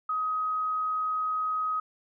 sine tone, 1261 Hz, D#6, 23 cents sharp, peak -26 dBFS, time 0.09-1.8 s, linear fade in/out 5 ms, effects none

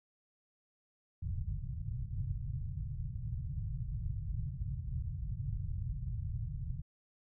white low-pass noise, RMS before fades -38 dBFS, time 1.22-6.82 s, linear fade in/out 10 ms, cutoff 140 Hz, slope 48 dB/octave, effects none

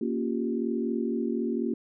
sine chord, G half-diminished seventh, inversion first, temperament equal with one note detuned, 233.1 / 277.2 / 351 / 392 Hz, Bb3 / Db4 / F4 / G4, 0 / 0 / +9 / 0 cents, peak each -29 / -33 / -32 / -34 dBFS, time 0.01-1.74 s, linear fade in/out 5 ms, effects none

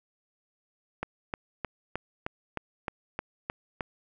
click train, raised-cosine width 0.5 ms, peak -16 dBFS, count 10, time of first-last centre 1.03-3.808 s, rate 3.24 Hz, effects none

